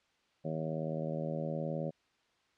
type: harmonic tone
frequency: 79.2 Hz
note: D#2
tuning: 31 cents sharp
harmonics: 2 / 3 / 4 / 5 / 6 / 7 / 8 / 9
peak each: -37 / -42 / -46 / -45 / -46 / -39 / -46 / -50 dBFS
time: 0.44-1.91 s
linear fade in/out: 20 ms
effects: white hiss -72 dBFS RMS until 2.57 s + low-pass 4000 Hz 12 dB/octave